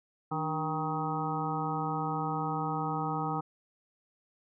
harmonic tone with a mistuned harmonic, 157.4 Hz, D#3, 20 cents sharp, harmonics 1 / 2 / 3 / 5 / 6 / 7 / 8, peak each -35 / -38 / -41 / -35 / -39 / -42 / -37 dBFS, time 0.31-3.41 s, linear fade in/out 10 ms, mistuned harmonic 2, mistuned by -83 cents, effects none

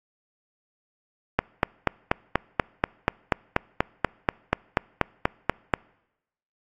click train, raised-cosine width 0.5 ms, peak -3 dBFS, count 19, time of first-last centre 1.39-5.738 s, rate 4.14 Hz, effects noise-tail reverb RT60 0.9 s tail -26 dB re dry + AAC 48 kbps

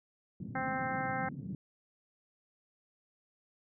pink band-pass noise, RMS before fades -42 dBFS, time 0.4-1.55 s, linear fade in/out 2 ms, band 130 to 230 Hz, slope 24 dB/octave
harmonic tone, 261.6 Hz, C4, in tune, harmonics 1 / 2 / 3 / 4 / 5 / 6 / 7 / 8, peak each -43 / -42 / -36 / -46 / -42 / -40 / -45 / -45 dBFS, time 0.55-1.29 s, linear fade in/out 5 ms
effects none

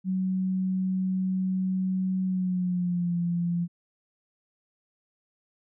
sine tone with pitch glide, 187.2 to 172.66 Hz, F#3 to F3, +20 to -19 cents, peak -24 dBFS, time 0.04-3.68 s, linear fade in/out 50 ms, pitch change -139 cents, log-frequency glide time 2.24-3.17 s, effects none

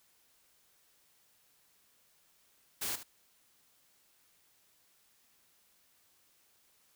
white noise with echo, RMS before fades -36 dBFS, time 2.81-2.96 s, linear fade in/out 10 ms, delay 74 ms, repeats 1, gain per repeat -12 dB, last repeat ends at 3.034 s, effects white hiss -69 dBFS RMS until 6.95 s

